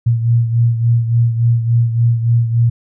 sine beating tone pair, 116.54 / 120.04 Hz, A#2 / B2, 0 / -49 cents, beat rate 3.5 Hz, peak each -11 / -18 dBFS, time 0.06-2.7 s, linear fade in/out 10 ms, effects none

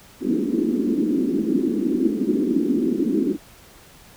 white band-pass noise, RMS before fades -21 dBFS, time 0.2-3.38 s, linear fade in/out 50 ms, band 210 to 350 Hz, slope 48 dB/octave, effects pink hiss -48 dBFS RMS until 4.16 s

